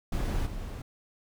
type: noise with level steps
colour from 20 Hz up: brown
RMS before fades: -29 / -37 dBFS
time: 0.12-0.82 s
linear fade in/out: 5 ms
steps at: 0.45 s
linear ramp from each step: 20 ms
effects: none